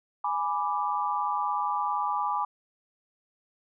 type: chord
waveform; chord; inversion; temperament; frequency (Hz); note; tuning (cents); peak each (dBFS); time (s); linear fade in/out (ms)
sine; G# diminished; none; equal; 830.6 / 987.8 / 1174.7; G#5 / B5 / D6; 0 / 0 / 0; -30; 0.24-2.45; 5
effects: none